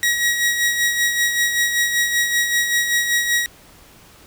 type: tone with tremolo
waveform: sawtooth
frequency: 1905 Hz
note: A#6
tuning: 37 cents sharp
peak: -11 dBFS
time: 0.03-3.46 s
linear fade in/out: 0 ms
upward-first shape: sine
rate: 5.2 Hz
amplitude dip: 50%
effects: pink hiss -47 dBFS RMS until 4.26 s